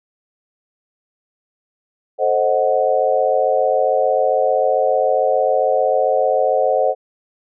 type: chord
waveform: sine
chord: A diminished seventh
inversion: none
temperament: equal with one note detuned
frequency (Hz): 440 / 526.9 / 622.3 / 740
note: A4 / C5 / Eb5 / Gb5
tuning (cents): 0 / +12 / 0 / 0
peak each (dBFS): -22 / -17 / -19 / -19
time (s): 2.18-6.95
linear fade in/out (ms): 50
effects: none